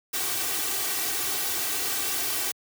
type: noise with comb filter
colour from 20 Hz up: white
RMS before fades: -28 dBFS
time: 0.13-2.52 s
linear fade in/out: 10 ms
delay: 2.6 ms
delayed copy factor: +0.85
effects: high-pass 100 Hz 12 dB/octave